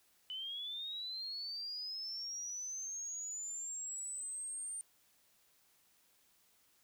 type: linear sweep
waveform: sine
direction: up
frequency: 2991 to 8870 Hz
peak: -40 dBFS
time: 0.3-4.81 s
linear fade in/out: 0 ms
effects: white hiss -71 dBFS RMS until 6.83 s